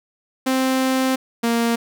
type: tone pair in turn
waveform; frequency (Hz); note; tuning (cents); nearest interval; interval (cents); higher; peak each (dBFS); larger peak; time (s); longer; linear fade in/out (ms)
sawtooth; 261.6 / 232.9; C4 / A#3; 0 / -1; major second; 201; first; -13; neither; 0.46-1.16 / 1.43-1.76; first; 10
effects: none